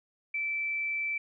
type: tone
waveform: sine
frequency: 2325 Hz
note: D7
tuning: 18 cents flat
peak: -29 dBFS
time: 0.34-1.18 s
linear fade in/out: 5 ms
effects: none